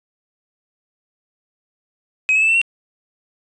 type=tone with pitch steps; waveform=triangle; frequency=2536 / 2583 / 2632 / 2681 / 2731 Hz; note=D#7 / E7 / E7 / E7 / F7; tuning=+32 / -36 / -3 / +29 / -39 cents; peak=-10 dBFS; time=2.29-2.615 s; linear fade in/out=0 ms; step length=65 ms; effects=tanh soft clip ceiling -7 dBFS + resampled to 24000 Hz